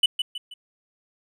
triangle tone with echo, 2979 Hz, F#7, 11 cents sharp, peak -12 dBFS, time 0.03-0.06 s, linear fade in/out 5 ms, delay 160 ms, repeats 3, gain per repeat -8 dB, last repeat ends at 0.54 s, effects none

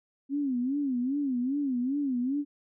sine tone with vibrato, 265.6 Hz, C4, 26 cents sharp, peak -26 dBFS, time 0.29-2.45 s, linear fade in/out 50 ms, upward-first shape sine, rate 2.5 Hz, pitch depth 160 cents each way, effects none

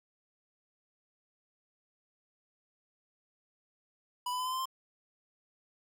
square tone with pitch steps, 987.8 / 999.9 / 1012.1 / 1024.4 / 1036.9 / 1049.6 Hz, B5 / B5 / B5 / C6 / C6 / C6, 0 / +21 / +42 / -37 / -16 / +5 cents, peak -33 dBFS, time 4.26-4.656 s, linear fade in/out 5 ms, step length 66 ms, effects none

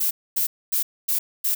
violet noise bursts, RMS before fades -22 dBFS, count 5, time 0-1.55 s, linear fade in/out 10 ms, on 110 ms, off 250 ms, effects none

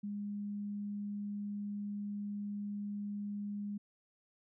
sine tone, 204.7 Hz, G#3, 25 cents flat, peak -37 dBFS, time 0.03-3.78 s, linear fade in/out 10 ms, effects none

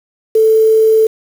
sine tone with quantisation, 440.6 Hz, A4, 2 cents sharp, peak -6 dBFS, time 0.35-1.07 s, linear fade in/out 5 ms, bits 5, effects none

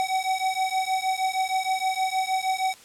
square beating tone pair, 754 / 760.4 Hz, F#5 / F#5, +32 / +47 cents, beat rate 6.4 Hz, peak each -27 dBFS, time 0-2.74 s, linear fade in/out 0 ms, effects white hiss -50 dBFS RMS until 2.84 s + low-pass 10000 Hz 12 dB/octave

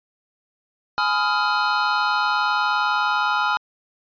square chord, F half-diminished seventh, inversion first, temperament just, 838.1 / 1005.8 / 1257.2 / 1396.9 Hz, Ab5 / Cb6 / Eb6 / F6, +16 / +31 / +18 / 0 cents, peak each -25 / -26 / -26 / -23 dBFS, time 0.98-3.57 s, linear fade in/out 0 ms, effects resampled to 11025 Hz

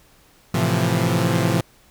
sawtooth chord, F major seventh, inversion first, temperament equal, 110 / 130.81 / 164.81 / 174.61 Hz, A2 / C3 / E3 / F3, 0 / 0 / 0 / 0 cents, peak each -19 dBFS, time 0.54-1.61 s, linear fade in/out 5 ms, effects pink hiss -54 dBFS RMS until 1.9 s

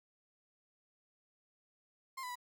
35% pulse tone with pitch steps, 1057 / 997 / 982 Hz, C6 / B5 / B5, +17 / +16 / -10 cents, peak -39 dBFS, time 2.17-2.356 s, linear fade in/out 10 ms, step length 62 ms, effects 13-bit

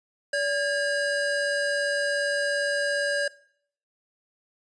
square tone pair together, 574 / 1624.6 Hz, D5 / G#6, -40 / -39 cents, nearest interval octave + tritone, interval 1801 cents, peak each -27 dBFS, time 0.33-3.28 s, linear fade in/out 5 ms, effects noise-tail reverb RT60 0.6 s tail -21 dB re dry + resampled to 22050 Hz

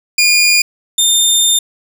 20% pulse tone pair in turn, 2427 / 3615 Hz, D#7 / A7, -44 / +46 cents, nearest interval perfect fifth, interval 690 cents, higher second, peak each -3 dBFS, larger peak neither, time 0.18-0.62 / 0.98-1.59 s, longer second, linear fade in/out 5 ms, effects 7-bit

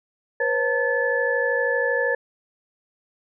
sine tone cluster, 485.3 / 538 / 902 / 1731 Hz, B4 / C5 / A5 / A6, -30 / +48 / +43 / -29 cents, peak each -24 / -25 / -32 / -23 dBFS, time 0.4-2.15 s, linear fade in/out 5 ms, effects none

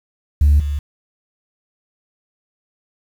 sine tone pair in turn, 72.9 / 72.19 Hz, D2 / D2, -12 / -29 cents, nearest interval unison, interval 17 cents, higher first, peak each -7 / -18 dBFS, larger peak first, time 0.41-0.6 / 0.6-0.79 s, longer neither, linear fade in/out 5 ms, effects tanh soft clip ceiling -6 dBFS + 7-bit

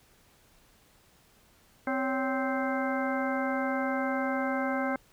harmonic tone with a mistuned harmonic, 261.1 Hz, C4, 3 cents flat, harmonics 1 / 2 / 3 / 4 / 5 / 6 / 8, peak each -31 / -33 / -35 / -39 / -39 / -36 / -40 dBFS, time 1.87-4.96 s, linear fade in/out 2 ms, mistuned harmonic 2, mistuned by +110 cents, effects pink hiss -62 dBFS RMS until 5.12 s

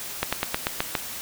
slowing click train, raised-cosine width 0.3 ms, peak -6 dBFS, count 7, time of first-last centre 0.23-0.952 s, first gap 96 ms, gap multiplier 1.09, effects white hiss -35 dBFS RMS until 1.21 s

